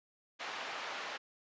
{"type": "band-pass noise", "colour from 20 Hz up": "pink", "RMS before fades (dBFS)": -42, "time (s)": [0.39, 1.18], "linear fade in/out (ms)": 20, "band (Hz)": [740, 3400], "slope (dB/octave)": 12, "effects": ["resampled to 16000 Hz"]}